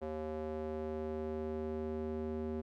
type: tone with band-pass filter sweep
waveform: square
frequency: 77.78 Hz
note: D#2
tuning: in tune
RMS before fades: -39 dBFS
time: 0.01-2.62 s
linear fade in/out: 20 ms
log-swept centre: 500 to 330 Hz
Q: 2
effects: none